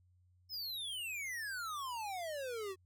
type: exponential sweep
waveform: square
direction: down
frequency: 5280 to 364.7 Hz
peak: -40 dBFS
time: 0.49-2.76 s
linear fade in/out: 50 ms
effects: added 90 Hz sine -66 dBFS peak until 2.85 s